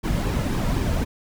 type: noise with flanger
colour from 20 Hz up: brown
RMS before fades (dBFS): -23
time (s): 0.03-1.05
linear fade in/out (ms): 20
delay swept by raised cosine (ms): 1.4 to 2.7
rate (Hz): 3.9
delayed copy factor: -0.55
effects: none